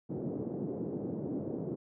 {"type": "band-pass noise", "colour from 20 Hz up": "white", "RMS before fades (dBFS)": -37, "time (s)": [0.09, 1.76], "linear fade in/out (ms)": 20, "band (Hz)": [130, 420], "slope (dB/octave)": 24, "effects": []}